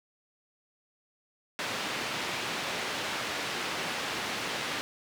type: band-pass noise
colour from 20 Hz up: white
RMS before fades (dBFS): -34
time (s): 1.59-4.81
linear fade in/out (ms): 0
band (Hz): 130 to 3200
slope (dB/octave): 12
effects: none